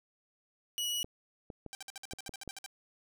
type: tone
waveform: sawtooth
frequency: 2923 Hz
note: F#7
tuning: 22 cents flat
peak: -29 dBFS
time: 0.78-1.03 s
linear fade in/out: 0 ms
type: clicks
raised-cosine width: 2 ms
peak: -29 dBFS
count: 6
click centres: 1.045 / 1.502 / 1.663 / 2.135 / 2.293 / 2.477 s
type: tone bursts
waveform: 5% pulse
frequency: 784 Hz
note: G5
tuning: in tune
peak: -30 dBFS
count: 13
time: 1.73-2.662 s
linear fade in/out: 0 ms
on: 20 ms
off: 56 ms
effects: none